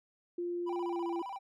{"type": "tone with pitch glide", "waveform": "sine", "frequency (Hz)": [349.2, 340.8], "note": ["F4", "F4"], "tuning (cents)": [0, -42], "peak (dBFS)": -33, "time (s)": [0.38, 1.22], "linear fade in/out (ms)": 5, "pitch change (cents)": -42, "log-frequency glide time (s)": [0.79, 1.08]}
{"type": "tone with vibrato", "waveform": "triangle", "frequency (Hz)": 880, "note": "A5", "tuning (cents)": 0, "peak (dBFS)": -37, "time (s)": [0.66, 1.39], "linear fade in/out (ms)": 20, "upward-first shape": "square", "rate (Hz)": 15, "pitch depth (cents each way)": 200}
{"effects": []}